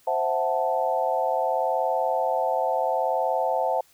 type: chord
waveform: sine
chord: F# half-diminished seventh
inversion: second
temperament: equal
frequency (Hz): 523.3 / 659.3 / 740 / 880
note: C5 / E5 / F#5 / A5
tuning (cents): 0 / 0 / 0 / 0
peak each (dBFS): -27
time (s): 0.07-3.81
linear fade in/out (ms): 5
effects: white hiss -59 dBFS RMS until 3.93 s